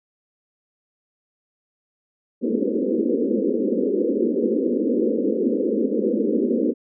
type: band-pass noise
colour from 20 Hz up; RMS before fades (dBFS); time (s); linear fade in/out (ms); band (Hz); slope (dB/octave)
pink; -21; 2.41-6.74; 50; 210 to 520; 96
effects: none